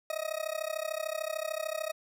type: tone with amplitude modulation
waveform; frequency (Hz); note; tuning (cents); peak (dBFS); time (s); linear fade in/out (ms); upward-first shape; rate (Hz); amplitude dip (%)
40% pulse; 630; D#5; +21; -28; 0.1-1.92; 2; sine; 33.4; 95
effects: none